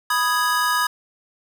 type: chord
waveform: square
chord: G# minor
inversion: first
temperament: equal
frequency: 987.8 / 1244.5 / 1661.2 Hz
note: B5 / D#6 / G#6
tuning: 0 / 0 / 0 cents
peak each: -24 / -23 / -23 dBFS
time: 0.1-0.87 s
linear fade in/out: 5 ms
effects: none